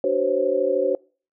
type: tone cluster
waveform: sine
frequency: 293.8 / 379 / 510 / 543 Hz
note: D4 / F#4 / C5 / C#5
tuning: +1 / +42 / -44 / -36 cents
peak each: -30 / -24 / -23 / -21 dBFS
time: 0.04-0.95 s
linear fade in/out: 2 ms
effects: noise-tail reverb RT60 0.4 s tail -25 dB re dry